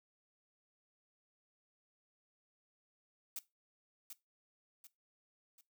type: noise with echo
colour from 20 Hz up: blue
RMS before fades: -42 dBFS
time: 3.36-3.39 s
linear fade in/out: 2 ms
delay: 740 ms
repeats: 3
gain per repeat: -7 dB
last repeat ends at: 5.61 s
effects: noise-tail reverb RT60 0.2 s tail -18 dB re dry